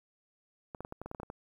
clicks, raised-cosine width 1 ms, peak -27 dBFS, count 11, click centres 0.748 / 0.806 / 0.849 / 0.924 / 1.016 / 1.06 / 1.114 / 1.148 / 1.2 / 1.232 / 1.301 s, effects 10-bit

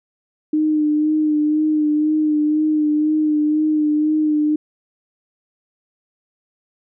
sine tone with vibrato, 304.6 Hz, D#4, 37 cents flat, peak -14 dBFS, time 0.53-4.56 s, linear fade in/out 5 ms, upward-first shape sine, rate 2 Hz, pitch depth 26 cents each way, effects none

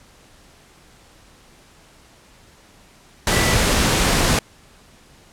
sine tone in noise, 1973 Hz, B6, 2 cents flat, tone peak -24 dBFS, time 3.32-3.55 s, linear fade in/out 2 ms, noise pink, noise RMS -17 dBFS, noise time 3.27-4.39 s, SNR -10 dB, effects pink hiss -50 dBFS RMS until 5.32 s + low-pass 10000 Hz 12 dB/octave

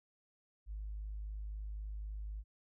sine tone, 51.91 Hz, G#1, in tune, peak -39 dBFS, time 0.66-2.44 s, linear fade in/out 50 ms, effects tanh soft clip ceiling -35 dBFS

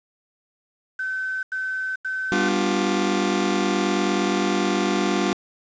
sine tone bursts, 1528 Hz, G6, 45 cents flat, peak -24 dBFS, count 3, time 0.99-2.486 s, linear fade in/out 5 ms, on 440 ms, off 88 ms
sawtooth chord, G dominant seventh, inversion none, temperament just, 196 / 245 / 294 / 352.8 Hz, G3 / B3 / D4 / F4, 0 / -14 / +2 / +18 cents, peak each -20 / -24 / -22 / -20 dBFS, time 2.32-5.33 s, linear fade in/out 0 ms
effects resampled to 16000 Hz + 8-bit

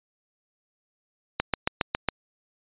click train, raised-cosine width 0.3 ms, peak -6 dBFS, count 6, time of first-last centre 1.4-2.087 s, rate 7.28 Hz, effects resampled to 8000 Hz

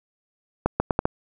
accelerating click train, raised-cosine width 1 ms, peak -5 dBFS, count 5, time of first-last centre 0.66-1.055 s, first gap 140 ms, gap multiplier 0.77, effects none

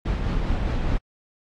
brown noise with tremolo, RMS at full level -22 dBFS, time 0.05-0.98 s, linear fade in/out 10 ms, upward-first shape sine, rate 4.9 Hz, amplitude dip 30%, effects low-pass 4000 Hz 12 dB/octave + AAC 48 kbps

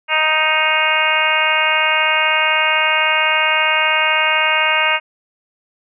harmonic tone, 311.9 Hz, D#4, 4 cents sharp, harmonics 2 / 3 / 4 / 5 / 6 / 7 / 8 / 9, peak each -24 / -21 / -22 / -21 / -25 / -19 / -20 / -20 dBFS, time 0.08-5 s, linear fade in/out 50 ms, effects none

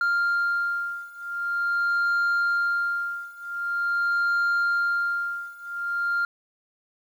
sine beating tone pair, 1396.9 / 1397.35 Hz, F6 / F6, 0 / +1 cents, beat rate 0.45 Hz, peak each -24 / -23 dBFS, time 0.01-6.25 s, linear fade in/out 2 ms, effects tanh soft clip ceiling -19 dBFS + 9-bit

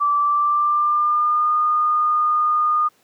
sine tone with pitch glide, 1163 to 1222.2 Hz, D6 to D#6, -17 to -31 cents, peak -15 dBFS, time 0-2.89 s, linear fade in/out 20 ms, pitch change +86 cents, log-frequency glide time 0.18-1.54 s, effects pink hiss -59 dBFS RMS until 3.03 s + high-pass 200 Hz 12 dB/octave

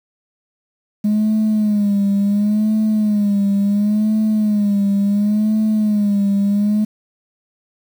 sine tone with vibrato, 207.9 Hz, G#3, 2 cents sharp, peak -11 dBFS, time 1.04-6.85 s, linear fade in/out 10 ms, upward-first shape sine, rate 0.71 Hz, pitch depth 72 cents each way, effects tanh soft clip ceiling -11 dBFS + 7-bit

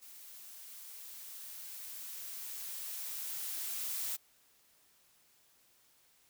blue noise with level ramp, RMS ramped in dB -53 to -37 dBFS, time 0.01-4.17 s, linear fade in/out 20 ms, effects white hiss -68 dBFS RMS until 6.29 s

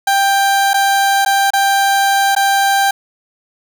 30% pulse tone with dropouts, 789 Hz, G5, 11 cents sharp, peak -8 dBFS, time 0.07-2.91 s, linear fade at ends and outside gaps 5 ms, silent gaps 0.734-0.741 / 1.25-1.26 / 1.505-1.534 / 2.351-2.363 s, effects none

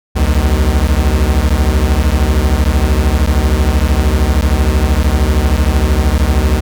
45% pulse beating tone pair, 63.3 / 76.3 Hz, B1 / D#2, +43 / -33 cents, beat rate 13 Hz, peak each -12 dBFS, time 0.15-6.61 s, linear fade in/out 20 ms, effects none

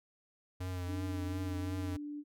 square tone with vibrato, 90.7 Hz, F#2, 34 cents flat, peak -37 dBFS, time 0.6-1.97 s, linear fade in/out 10 ms, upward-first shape triangle, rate 2.8 Hz, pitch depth 36 cents each way
sine tone, 293.7 Hz, D4, in tune, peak -39 dBFS, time 0.86-2.24 s, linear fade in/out 50 ms
effects none

